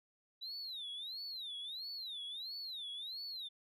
sine tone with vibrato, 3862 Hz, B7, 39 cents flat, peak -40 dBFS, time 0.41-3.49 s, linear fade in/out 20 ms, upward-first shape sine, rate 1.5 Hz, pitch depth 250 cents each way, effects tanh soft clip ceiling -40 dBFS + AAC 48 kbps

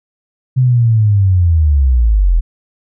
sine linear sweep, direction down, 130.81 to 38.89 Hz, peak -7 dBFS, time 0.56-2.41 s, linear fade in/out 20 ms, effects none

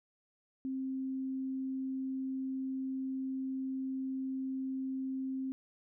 sine tone, 264.2 Hz, C4, 17 cents sharp, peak -34 dBFS, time 0.65-5.52 s, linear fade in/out 0 ms, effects none

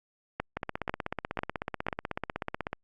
two click trains, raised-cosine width 0.5 ms, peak -14 / -16 dBFS, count 4 / 36, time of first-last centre 0.4-1.885 / 0.57-2.73 s, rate 2.02 / 16.2 Hz, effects Opus 48 kbps

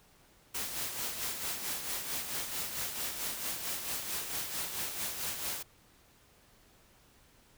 white noise with tremolo, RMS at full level -35 dBFS, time 0.54-5.63 s, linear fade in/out 10 ms, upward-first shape sine, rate 4.5 Hz, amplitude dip 50%, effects pink hiss -63 dBFS RMS until 7.57 s

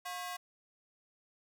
sawtooth ring-modulated tone, 901 Hz, A5, 41 cents sharp, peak -32 dBFS, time 0.05-0.37 s, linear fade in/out 10 ms, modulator 187 Hz, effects none

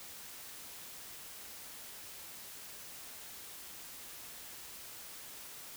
silence, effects white hiss -49 dBFS RMS until 5.76 s

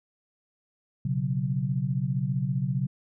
sine chord, B suspended second, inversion none, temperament equal, 123.47 / 138.59 / 185 Hz, B2 / C#3 / F#3, 0 / 0 / 0 cents, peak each -30 / -27 / -31 dBFS, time 1.05-2.87 s, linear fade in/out 5 ms, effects none

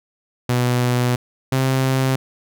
sawtooth tone pair in turn, 123.47 / 131.87 Hz, B2 / C3, 0 / +14 cents, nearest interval minor second, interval 114 cents, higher second, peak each -12 dBFS, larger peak neither, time 0.49-1.16 / 1.52-2.16 s, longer first, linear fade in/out 5 ms, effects none

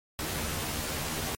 pink noise with comb filter, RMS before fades -33 dBFS, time 0.19-1.35 s, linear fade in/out 0 ms, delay 13 ms, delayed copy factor +1, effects MP3 64 kbps

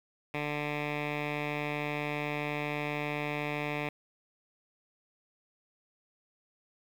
10% pulse tone with low-pass filter, 147.8 Hz, D3, 11 cents sharp, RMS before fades -34 dBFS, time 0.34-3.89 s, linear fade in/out 2 ms, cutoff 2600 Hz, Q 3.4, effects 9-bit

